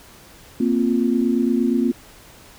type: chord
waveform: sine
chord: Bb suspended second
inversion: none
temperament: equal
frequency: 233.1 / 261.6 / 349.2 Hz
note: Bb3 / C4 / F4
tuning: 0 / 0 / 0 cents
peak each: -19 / -20 / -23 dBFS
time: 0.6-1.92 s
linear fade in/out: 5 ms
effects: pink hiss -46 dBFS RMS until 2.58 s